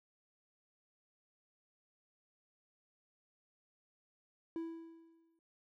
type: tone with exponential decay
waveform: triangle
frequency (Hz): 329.6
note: E4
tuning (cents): 0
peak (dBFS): -34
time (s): 4.56-5.39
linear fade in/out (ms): 1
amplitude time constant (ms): 180
effects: none